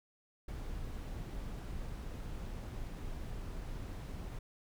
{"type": "noise", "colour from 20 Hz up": "brown", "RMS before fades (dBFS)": -42, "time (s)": [0.48, 4.39], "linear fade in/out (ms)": 5, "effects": []}